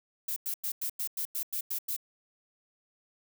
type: noise bursts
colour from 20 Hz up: violet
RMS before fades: -33 dBFS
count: 10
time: 0.28-1.965 s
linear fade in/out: 5 ms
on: 83 ms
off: 95 ms
effects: none